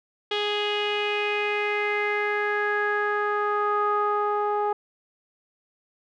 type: tone with low-pass filter sweep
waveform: sawtooth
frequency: 415.3 Hz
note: G#4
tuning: in tune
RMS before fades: -25 dBFS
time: 0.31-4.73 s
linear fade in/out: 5 ms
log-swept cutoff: 3300 to 1000 Hz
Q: 5
effects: none